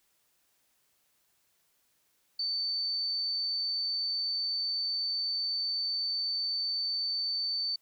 sine tone, 4544 Hz, C#8, 42 cents sharp, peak -29 dBFS, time 2.39-7.76 s, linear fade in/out 5 ms, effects white hiss -72 dBFS RMS until 7.81 s

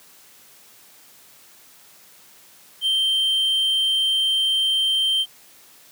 triangle tone, 3136 Hz, G7, in tune, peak -16 dBFS, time 2.81-5.26 s, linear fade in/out 50 ms, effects white hiss -50 dBFS RMS until 5.91 s + high-pass 100 Hz 12 dB/octave

